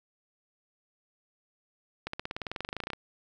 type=accelerating click train; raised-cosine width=0.3 ms; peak=-18 dBFS; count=20; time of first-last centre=2.07-2.933 s; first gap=64 ms; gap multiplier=0.96; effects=none